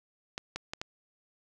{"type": "clicks", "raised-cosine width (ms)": 0.2, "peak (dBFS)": -18, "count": 4, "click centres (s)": [0.379, 0.56, 0.735, 0.815], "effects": []}